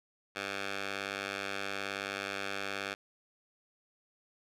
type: tone with band-pass filter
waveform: 10% pulse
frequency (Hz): 98.9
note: G2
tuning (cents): +16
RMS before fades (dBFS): -38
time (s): 0.35-2.95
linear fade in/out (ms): 20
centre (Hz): 2300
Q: 0.88
effects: none